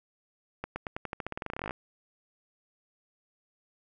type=accelerating click train; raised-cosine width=0.5 ms; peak=-19 dBFS; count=22; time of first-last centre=0.64-1.709 s; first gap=120 ms; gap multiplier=0.9; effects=none